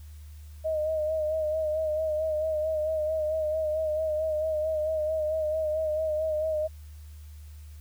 sine tone with vibrato, 622.3 Hz, D#5, in tune, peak -25 dBFS, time 0.64-6.68 s, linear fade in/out 20 ms, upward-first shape sine, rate 4.5 Hz, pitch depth 40 cents each way, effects added 75 Hz sine -42 dBFS peak until 7.8 s + white hiss -60 dBFS RMS until 7.8 s

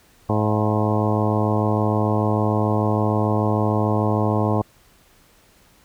harmonic tone with a mistuned harmonic, 106.7 Hz, G#2, 47 cents sharp, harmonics 1 / 2 / 3 / 4 / 5 / 6 / 7 / 8 / 9 / 10, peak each -21 / -24 / -26 / -27 / -28 / -29 / -29 / -30 / -31 / -31 dBFS, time 0.29-4.62 s, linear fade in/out 5 ms, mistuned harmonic 7, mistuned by -51 cents, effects pink hiss -55 dBFS RMS until 5.84 s

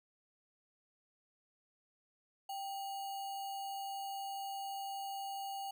sine tone with sample-and-hold, 786 Hz, G5, 4 cents sharp, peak -39 dBFS, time 2.49-5.71 s, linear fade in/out 5 ms, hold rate 3675 Hz, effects none

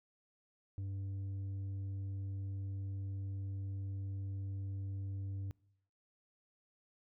sine tone with tanh clipping, 97.6 Hz, G2, 7 cents flat, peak -39 dBFS, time 0.78-5.51 s, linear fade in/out 0 ms, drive 5 dB, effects noise-tail reverb RT60 0.8 s tail -25 dB re dry

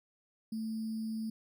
sine tone with sample-and-hold, 221.2 Hz, A3, 9 cents sharp, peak -34 dBFS, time 0.52-1.3 s, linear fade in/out 5 ms, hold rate 4900 Hz, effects none

